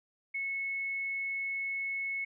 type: tone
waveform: sine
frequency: 2196 Hz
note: C#7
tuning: 17 cents flat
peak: -32 dBFS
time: 0.34-2.25 s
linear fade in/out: 10 ms
effects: none